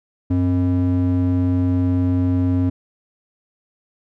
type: ring-modulated tone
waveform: triangle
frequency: 180.6 Hz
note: F#3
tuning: 42 cents flat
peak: -10 dBFS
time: 0.3-2.7 s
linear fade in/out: 10 ms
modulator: 85.7 Hz
effects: none